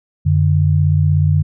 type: tone pair together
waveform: sine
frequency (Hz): 92 / 148.55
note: F#2 / D3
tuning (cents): -9 / +20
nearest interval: minor sixth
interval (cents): 829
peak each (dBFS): -13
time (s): 0.25-1.43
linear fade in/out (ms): 20
effects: none